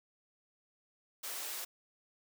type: high-pass noise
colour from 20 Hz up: white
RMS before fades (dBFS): -41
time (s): 1.23-1.65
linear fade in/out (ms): 10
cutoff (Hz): 360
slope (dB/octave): 24
effects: none